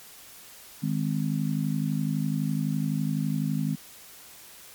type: harmonic tone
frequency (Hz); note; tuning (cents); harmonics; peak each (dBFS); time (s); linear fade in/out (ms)
51.91; G#1; 0; 3 / 4 / 5; -27 / -29 / -31; 0.82-3.76; 20
effects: white hiss -48 dBFS RMS until 4.74 s + MP3 96 kbps